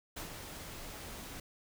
pink noise with ADSR envelope, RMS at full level -41 dBFS, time 0.16-1.4 s, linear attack 11 ms, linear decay 110 ms, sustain -5 dB, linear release 4 ms, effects none

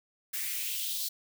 blue noise with high-pass filter sweep, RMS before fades -34 dBFS, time 0.33-1.09 s, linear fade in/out 10 ms, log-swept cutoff 1800 to 4200 Hz, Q 3.3, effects none

